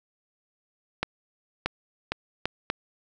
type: accelerating click train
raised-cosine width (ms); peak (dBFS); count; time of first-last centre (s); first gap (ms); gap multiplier
0.3; -9; 5; 1.03-2.701; 630; 0.73
effects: none